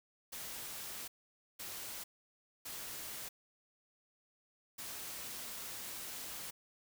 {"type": "noise bursts at uneven times", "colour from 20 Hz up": "white", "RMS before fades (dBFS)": -45, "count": 4, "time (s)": [[0.32, 1.08], [1.59, 2.04], [2.65, 3.29], [4.78, 6.51]], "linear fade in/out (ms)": 10, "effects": []}